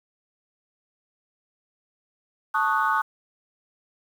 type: chord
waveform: sine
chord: D# half-diminished seventh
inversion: second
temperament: equal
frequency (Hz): 880 / 1108.7 / 1244.5 / 1480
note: A5 / C#6 / D#6 / F#6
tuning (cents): 0 / 0 / 0 / 0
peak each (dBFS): -25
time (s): 2.54-3.02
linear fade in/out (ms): 10
effects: tanh soft clip ceiling -11 dBFS + 8-bit